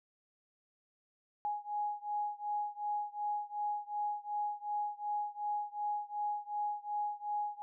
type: beating tone pair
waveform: sine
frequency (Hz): 830.6 / 833.3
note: G#5 / G#5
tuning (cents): 0 / +6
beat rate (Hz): 2.7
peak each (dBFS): -37 / -38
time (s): 1.45-7.62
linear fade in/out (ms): 0
effects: none